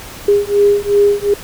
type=beating tone pair; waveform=sine; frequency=406 / 408.7 Hz; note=G#4 / G#4; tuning=-39 / -28 cents; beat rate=2.7 Hz; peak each=-12 dBFS; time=0.28-1.34 s; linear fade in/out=5 ms; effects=pink hiss -32 dBFS RMS until 1.43 s